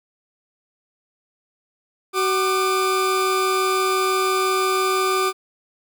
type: tone pair together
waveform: 40% pulse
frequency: 377.1 / 1197.2 Hz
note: F#4 / D6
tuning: +33 / +33 cents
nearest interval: octave + minor sixth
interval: 2000 cents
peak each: -20 dBFS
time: 2.13-5.33 s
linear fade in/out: 50 ms
effects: none